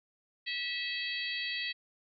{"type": "harmonic tone with a mistuned harmonic", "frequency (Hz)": 650, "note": "E5", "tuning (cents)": -24, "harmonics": [3, 4, 5, 6, 7], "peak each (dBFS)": [-38, -39, -40, -41, -41], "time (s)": [0.46, 1.73], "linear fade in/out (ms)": 20, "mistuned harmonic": 7, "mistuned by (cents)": -16, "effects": []}